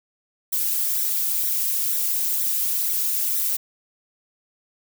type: noise with flanger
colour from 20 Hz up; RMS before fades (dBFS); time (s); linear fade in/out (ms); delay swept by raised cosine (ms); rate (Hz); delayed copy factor
violet; -23; 0.52-3.57; 10; 0.51 to 5.11; 2.1; +1
effects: none